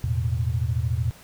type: chord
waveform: sine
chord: E suspended fourth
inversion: none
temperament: equal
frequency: 82.41 / 110 / 123.47 Hz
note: E2 / A2 / B2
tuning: 0 / 0 / 0 cents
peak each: -26 dBFS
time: 0.04-1.11 s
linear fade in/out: 0 ms
effects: pink hiss -49 dBFS RMS until 1.23 s

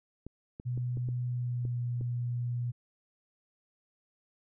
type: clicks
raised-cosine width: 3 ms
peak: -29 dBFS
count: 7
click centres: 0.266 / 0.599 / 0.776 / 0.972 / 1.088 / 1.652 / 2.011 s
type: tone with pitch glide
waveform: sine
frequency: 123.3 to 121.18 Hz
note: B2 to B2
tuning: -2 to -32 cents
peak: -30 dBFS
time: 0.65-2.72 s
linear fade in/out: 20 ms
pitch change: -30 cents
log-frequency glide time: 1.26-1.8 s
effects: none

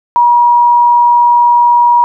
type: tone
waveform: sine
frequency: 958 Hz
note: A#5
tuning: 47 cents sharp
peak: -4 dBFS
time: 0.16-2.04 s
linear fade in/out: 0 ms
effects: none

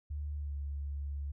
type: tone with pitch glide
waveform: sine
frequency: 73.42 to 71.08 Hz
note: D2 to C#2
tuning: 0 to +44 cents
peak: -35 dBFS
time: 0.1-1.32 s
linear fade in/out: 10 ms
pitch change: -56 cents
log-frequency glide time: 0.37-0.55 s
effects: none

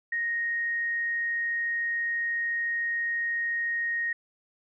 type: tone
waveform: sine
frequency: 1867 Hz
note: A#6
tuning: 2 cents sharp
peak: -26 dBFS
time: 0.12-4.13 s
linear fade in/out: 5 ms
effects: none

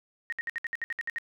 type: tone bursts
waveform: sine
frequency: 1864.7 Hz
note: A#6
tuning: in tune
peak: -29 dBFS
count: 11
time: 0.3-1.184 s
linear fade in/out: 0 ms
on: 24 ms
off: 62 ms
effects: none

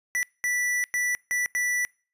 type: tone bursts at uneven times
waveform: square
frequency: 1967 Hz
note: B6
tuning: 7 cents flat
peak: -24 dBFS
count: 5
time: 0.15-0.23 / 0.44-0.84 / 0.94-1.15 / 1.31-1.46 / 1.55-1.85 s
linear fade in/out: 0 ms
effects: noise-tail reverb RT60 0.4 s tail -26 dB re dry + resampled to 32000 Hz

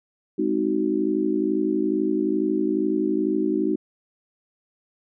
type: chord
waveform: sine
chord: Ab dominant seventh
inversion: none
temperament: just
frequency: 207.7 / 259.6 / 311.5 / 373.8 Hz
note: Ab3 / C4 / Eb4 / Gb4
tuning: 0 / -13 / +2 / +18 cents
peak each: -28 / -28 / -23 / -25 dBFS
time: 0.38-3.76 s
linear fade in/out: 10 ms
effects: none

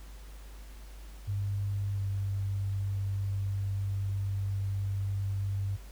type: tone with pitch glide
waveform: sine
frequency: 100 to 98.45 Hz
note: G2 to G2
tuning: +35 to +8 cents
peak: -29 dBFS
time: 1.27-5.77 s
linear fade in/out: 20 ms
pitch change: -27 cents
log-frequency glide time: 1.87-2.04 s
effects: added 50 Hz sine -44 dBFS peak until 5.91 s + pink hiss -56 dBFS RMS until 5.91 s

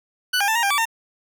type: tone with pitch steps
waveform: 20% pulse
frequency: 1489 / 805 / 885 / 937 / 798 / 1154 / 909 Hz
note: F#6 / G5 / A5 / A#5 / G5 / D6 / A#5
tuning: +11 / +46 / +10 / +9 / +31 / -31 / -44 cents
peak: -13 dBFS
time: 0.33-0.855 s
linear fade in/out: 10 ms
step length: 75 ms
effects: none

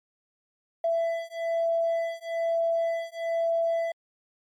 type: beating tone pair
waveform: triangle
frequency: 666 / 667.1 Hz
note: E5 / E5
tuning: +18 / +20 cents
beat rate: 1.1 Hz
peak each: -24 dBFS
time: 0.84-3.92 s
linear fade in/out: 5 ms
effects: tanh soft clip ceiling -20 dBFS + MP3 96 kbps

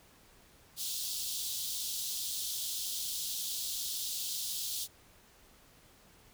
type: high-pass noise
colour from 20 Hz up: pink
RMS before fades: -37 dBFS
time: 0.76-4.88 s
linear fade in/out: 50 ms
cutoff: 3300 Hz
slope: 48 dB/octave
effects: pink hiss -61 dBFS RMS until 6.33 s

